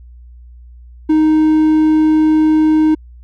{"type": "tone", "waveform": "triangle", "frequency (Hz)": 311.1, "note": "D#4", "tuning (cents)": 0, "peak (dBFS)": -6, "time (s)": [1.09, 2.95], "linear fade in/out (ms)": 10, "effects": ["added 60 Hz sine -35 dBFS peak until 3.23 s"]}